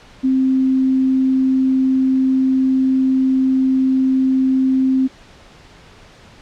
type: tone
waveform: sine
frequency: 262.5 Hz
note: C4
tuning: 6 cents sharp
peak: -12 dBFS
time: 0.23-5.08 s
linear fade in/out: 20 ms
effects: pink hiss -44 dBFS RMS until 6.41 s + low-pass 5000 Hz 12 dB/octave